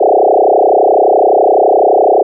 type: tone with frequency modulation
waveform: sine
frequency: 580 Hz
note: D5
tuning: 22 cents flat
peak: -5 dBFS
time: 0-2.23 s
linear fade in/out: 10 ms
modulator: 31.8 Hz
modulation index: 6.4
effects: none